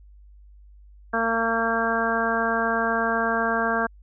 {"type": "harmonic tone", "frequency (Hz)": 228, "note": "A#3", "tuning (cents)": -38, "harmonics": [1, 2, 3, 4, 5, 6, 7], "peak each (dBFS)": [-29, -29, -27, -31, -29, -30, -26], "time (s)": [1.13, 3.87], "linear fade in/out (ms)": 10, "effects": ["added 50 Hz sine -46 dBFS peak until 4.02 s"]}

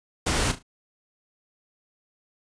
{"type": "noise with echo", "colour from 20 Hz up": "pink", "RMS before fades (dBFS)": -24, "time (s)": [0.26, 0.52], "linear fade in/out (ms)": 10, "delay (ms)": 36, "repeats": 3, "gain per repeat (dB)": -11, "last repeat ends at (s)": 0.628, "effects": ["resampled to 22050 Hz"]}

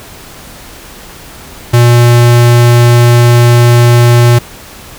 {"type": "tone", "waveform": "square", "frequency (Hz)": 119.9, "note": "A#2", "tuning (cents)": 49, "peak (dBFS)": -3, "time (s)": [1.73, 4.39], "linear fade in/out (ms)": 10, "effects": ["pink hiss -31 dBFS RMS until 4.98 s"]}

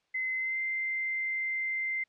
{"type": "tone with pitch glide", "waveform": "sine", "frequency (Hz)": [2051, 2083], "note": ["C7", "C7"], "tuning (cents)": [-35, -8], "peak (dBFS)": -29, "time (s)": [0.14, 2.04], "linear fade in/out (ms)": 10, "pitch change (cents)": 27, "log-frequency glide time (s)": [0.36, 0.59], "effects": ["white hiss -74 dBFS RMS until 2.08 s", "low-pass 4000 Hz 12 dB/octave"]}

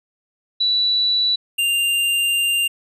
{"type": "tone pair in turn", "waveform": ["sine", "square"], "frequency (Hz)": [3948, 2792], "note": ["B7", "F7"], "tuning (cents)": [-1, -1], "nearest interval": "tritone", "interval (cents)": 600, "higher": "first", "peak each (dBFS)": [-15, -17], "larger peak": "first", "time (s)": [[0.6, 1.36], [1.58, 2.68]], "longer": "second", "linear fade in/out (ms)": 10, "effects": ["resampled to 32000 Hz"]}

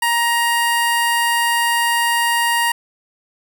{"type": "tone with notch filter", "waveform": "15% pulse", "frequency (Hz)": 940, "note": "A#5", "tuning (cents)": 14, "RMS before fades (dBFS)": -17, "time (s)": [0.02, 2.72], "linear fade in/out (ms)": 5, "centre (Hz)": 3600, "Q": 1.9, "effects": ["8-bit"]}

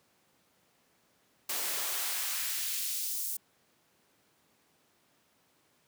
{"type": "noise with high-pass filter sweep", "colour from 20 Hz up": "white", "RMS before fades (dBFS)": -34, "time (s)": [1.49, 3.37], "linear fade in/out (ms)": 5, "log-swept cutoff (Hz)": [230, 8500], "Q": 0.76, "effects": ["pink hiss -69 dBFS RMS until 5.87 s", "high-pass 150 Hz 12 dB/octave"]}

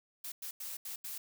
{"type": "noise bursts at uneven times", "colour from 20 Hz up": "blue", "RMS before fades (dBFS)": -42, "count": 5, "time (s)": [[0.24, 0.32], [0.42, 0.51], [0.6, 0.77], [0.85, 0.96], [1.04, 1.18]], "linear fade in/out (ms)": 5, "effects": []}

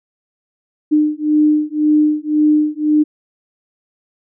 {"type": "beating tone pair", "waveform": "sine", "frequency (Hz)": [301.7, 303.6], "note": ["D4", "D#4"], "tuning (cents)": [47, -42], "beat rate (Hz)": 1.9, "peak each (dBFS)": -14, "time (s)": [0.91, 3.04], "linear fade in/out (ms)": 20, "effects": []}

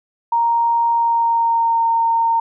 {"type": "tone with pitch glide", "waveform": "sine", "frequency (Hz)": [932.3, 917.9], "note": ["A#5", "A#5"], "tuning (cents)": [0, -27], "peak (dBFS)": -13, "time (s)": [0.32, 2.4], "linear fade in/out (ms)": 5, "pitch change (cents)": -27, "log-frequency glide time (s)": [0.91, 1.86], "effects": []}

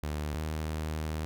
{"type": "tone pair in turn", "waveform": "sawtooth", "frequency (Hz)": [75.2, 77.86], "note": ["D2", "D#2"], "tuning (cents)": [42, 2], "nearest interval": "minor second", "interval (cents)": 60, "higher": "second", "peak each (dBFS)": -28, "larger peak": "neither", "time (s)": [[0.03, 0.34], [0.34, 1.25]], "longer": "second", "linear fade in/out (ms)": 0, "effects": []}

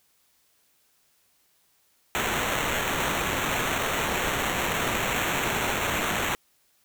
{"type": "noise with sample-and-hold", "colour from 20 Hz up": "blue", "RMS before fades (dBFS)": -27, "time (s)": [2.15, 6.35], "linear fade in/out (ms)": 0, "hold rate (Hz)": 4900, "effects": ["white hiss -66 dBFS RMS until 6.84 s"]}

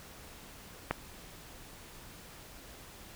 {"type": "click", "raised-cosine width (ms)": 0.5, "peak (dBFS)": -14, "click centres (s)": 0.91, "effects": ["pink hiss -51 dBFS RMS until 3.15 s"]}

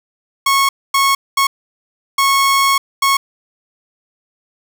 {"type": "tone bursts at uneven times", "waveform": "sawtooth", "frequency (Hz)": 1098, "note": "C#6", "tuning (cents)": -17, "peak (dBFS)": -7, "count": 5, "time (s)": [[0.46, 0.69], [0.94, 1.15], [1.37, 1.47], [2.18, 2.78], [3.02, 3.17]], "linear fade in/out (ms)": 5, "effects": []}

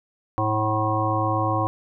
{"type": "harmonic tone", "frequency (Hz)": 108.1, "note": "A2", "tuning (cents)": -30, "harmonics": [1, 3, 5, 7, 9, 10], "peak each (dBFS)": [-25, -28, -29, -27, -29, -26], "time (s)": [0.38, 1.67], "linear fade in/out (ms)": 0, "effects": []}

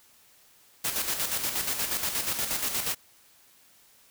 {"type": "noise with tremolo", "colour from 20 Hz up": "white", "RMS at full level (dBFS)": -28, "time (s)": [0.84, 2.95], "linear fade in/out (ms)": 10, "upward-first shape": "square", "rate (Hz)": 8.4, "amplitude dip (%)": 50, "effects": ["white hiss -59 dBFS RMS until 4.1 s"]}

